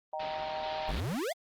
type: chord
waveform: sine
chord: Eb major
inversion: none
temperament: just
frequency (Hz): 622.3 / 777.8 / 933.4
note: Eb5 / G5 / Bb5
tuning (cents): 0 / -14 / +2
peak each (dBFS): -37 / -37 / -40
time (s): 0.13-0.91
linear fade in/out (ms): 2
type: low-pass noise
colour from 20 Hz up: white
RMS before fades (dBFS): -43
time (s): 0.19-1.01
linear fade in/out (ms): 10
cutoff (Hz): 4400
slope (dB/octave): 48
type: exponential sweep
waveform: square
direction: up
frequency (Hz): 36.63 to 740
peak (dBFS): -32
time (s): 0.88-1.33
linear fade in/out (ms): 10
effects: Opus 24 kbps